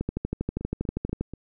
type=two click trains; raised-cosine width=3 ms; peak=-23 / -14 dBFS; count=4 / 16; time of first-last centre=0.61-1.336 / 0.01-1.21 s; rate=4.13 / 12.5 Hz; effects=none